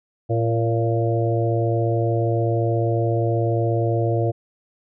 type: harmonic tone with a mistuned harmonic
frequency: 114.6 Hz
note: A#2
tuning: 29 cents flat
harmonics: 1 / 3 / 4 / 5 / 6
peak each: -20 / -25 / -26 / -27 / -28 dBFS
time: 0.29-4.32 s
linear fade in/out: 20 ms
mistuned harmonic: 4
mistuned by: +24 cents
effects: none